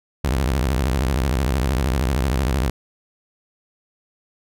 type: tone with vibrato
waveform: sawtooth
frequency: 65.41 Hz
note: C2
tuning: in tune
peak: -14 dBFS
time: 0.24-2.7 s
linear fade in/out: 5 ms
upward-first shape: sine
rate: 13 Hz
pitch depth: 250 cents each way
effects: none